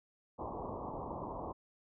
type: low-pass noise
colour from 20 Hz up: white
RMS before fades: -42 dBFS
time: 0.38-1.53 s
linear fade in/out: 20 ms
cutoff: 1100 Hz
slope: 96 dB/octave
effects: none